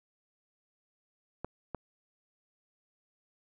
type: clicks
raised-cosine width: 1 ms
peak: -22 dBFS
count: 2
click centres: 1.446 / 1.747 s
effects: none